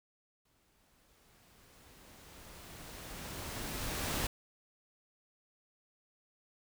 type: noise with exponential growth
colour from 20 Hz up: pink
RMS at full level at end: -34 dBFS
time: 0.45-4.27 s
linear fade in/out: 5 ms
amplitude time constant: 830 ms
effects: none